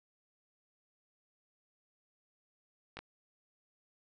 clicks, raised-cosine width 0.3 ms, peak -27 dBFS, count 2, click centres 2.97 / 2.99 s, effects none

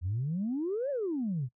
sine exponential two-way sweep, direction up then down, 82.41 to 587.3 to 116.9 Hz, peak -28 dBFS, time 0.01-1.49 s, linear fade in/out 50 ms, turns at 0.9 s, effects noise-tail reverb RT60 0.1 s tail -20 dB re dry + tanh soft clip ceiling -25 dBFS

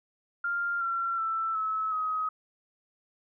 sine tone with pitch steps, 1396.9 / 1362.6 / 1329.2 / 1296.6 / 1264.8 Hz, F6 / F6 / E6 / E6 / D#6, 0 / -43 / +14 / -29 / +28 cents, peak -27 dBFS, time 0.44-2.29 s, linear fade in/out 5 ms, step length 370 ms, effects none

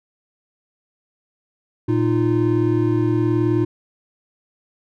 triangle tone cluster, 116.1 / 308.4 / 347.5 Hz, A#2 / D#4 / F4, -7 / -15 / -9 cents, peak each -18 dBFS, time 1.88-3.65 s, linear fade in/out 10 ms, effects none

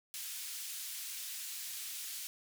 white band-pass noise, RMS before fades -43 dBFS, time 0.14-2.27 s, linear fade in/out 0 ms, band 2500 to 16000 Hz, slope 12 dB/octave, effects none

